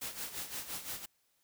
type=noise with tremolo; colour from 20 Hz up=white; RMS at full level=-39 dBFS; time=0.01-1.06 s; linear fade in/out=10 ms; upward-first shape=sine; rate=5.8 Hz; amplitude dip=70%; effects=white hiss -75 dBFS RMS until 1.43 s